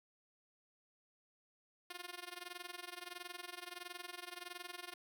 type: tone with amplitude modulation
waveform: 5% pulse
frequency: 354.6 Hz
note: F4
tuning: 26 cents sharp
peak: -32 dBFS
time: 1.9-4.94 s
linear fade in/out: 5 ms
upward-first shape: sine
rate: 21.5 Hz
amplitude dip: 90%
effects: none

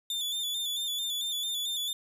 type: tone with vibrato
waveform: 40% pulse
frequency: 3519 Hz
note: A7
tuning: in tune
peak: -29 dBFS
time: 0.1-1.93 s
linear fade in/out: 2 ms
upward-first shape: square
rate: 4.5 Hz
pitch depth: 41 cents each way
effects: none

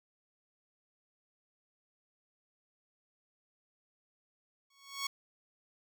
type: tone with exponential growth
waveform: 10% pulse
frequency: 1108.7 Hz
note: C#6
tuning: in tune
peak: -23 dBFS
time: 4.7-5.07 s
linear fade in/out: 5 ms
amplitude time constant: 80 ms
effects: none

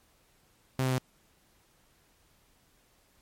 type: tone with pitch steps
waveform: sawtooth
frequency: 130.81 / 129.76 / 128.71 Hz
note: C3 / C3 / C3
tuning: 0 / -14 / -28 cents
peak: -22 dBFS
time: 0.79-0.982 s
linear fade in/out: 2 ms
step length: 64 ms
effects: pink hiss -66 dBFS RMS until 3.21 s + MP3 64 kbps

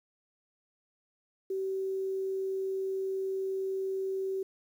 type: tone with quantisation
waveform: sine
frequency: 383.7 Hz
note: G4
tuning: 37 cents flat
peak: -30 dBFS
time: 1.5-4.43 s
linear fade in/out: 5 ms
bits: 10
effects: none

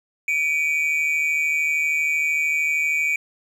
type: tone pair together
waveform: triangle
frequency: 2296 / 2449 Hz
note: D7 / D#7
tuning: -40 / -28 cents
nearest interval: minor second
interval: 112 cents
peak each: -19 / -22 dBFS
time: 0.28-3.16 s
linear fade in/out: 2 ms
effects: none

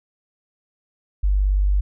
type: tone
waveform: sine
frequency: 49 Hz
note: G1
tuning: in tune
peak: -15 dBFS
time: 1.23-1.81 s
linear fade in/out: 10 ms
effects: none

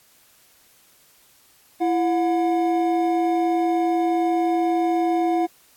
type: tone pair together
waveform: triangle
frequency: 334.7 / 725 Hz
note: E4 / F#5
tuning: +26 / -35 cents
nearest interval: octave + minor second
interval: 1339 cents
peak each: -18 / -20 dBFS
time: 1.8-5.47 s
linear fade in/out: 20 ms
effects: white hiss -56 dBFS RMS until 5.76 s + AAC 64 kbps

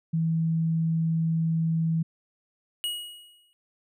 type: tone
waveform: sine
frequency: 162.9 Hz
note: E3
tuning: 20 cents flat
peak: -22 dBFS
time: 0.13-2.03 s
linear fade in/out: 10 ms
type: tone with exponential decay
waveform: square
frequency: 2900 Hz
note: F#7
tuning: 35 cents flat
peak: -26 dBFS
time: 2.84-3.53 s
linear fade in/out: 0 ms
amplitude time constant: 150 ms
effects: none

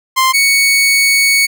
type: tone pair in turn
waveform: sawtooth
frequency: 1046.5 / 2225 Hz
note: C6 / C#7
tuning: 0 / +6 cents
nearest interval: octave + minor second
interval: 1306 cents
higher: second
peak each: -5 dBFS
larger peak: neither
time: 0.16-0.33 / 0.33-1.47 s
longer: second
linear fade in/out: 20 ms
effects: none

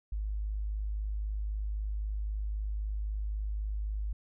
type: tone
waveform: sine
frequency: 51.91 Hz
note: G#1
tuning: in tune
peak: -31 dBFS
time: 0.12-4.13 s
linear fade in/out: 5 ms
effects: none

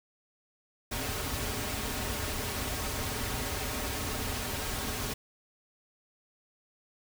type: noise with comb filter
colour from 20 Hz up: pink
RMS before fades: -34 dBFS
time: 0.91-5.14 s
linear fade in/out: 10 ms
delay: 5.9 ms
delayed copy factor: -0.65
effects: none

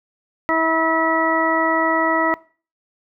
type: harmonic tone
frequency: 324 Hz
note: E4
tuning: 30 cents flat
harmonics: 1 / 2 / 3 / 4 / 6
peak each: -22 / -22 / -22 / -22 / -22 dBFS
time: 0.49-2.34 s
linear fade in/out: 0 ms
effects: noise-tail reverb RT60 0.4 s tail -22 dB re dry

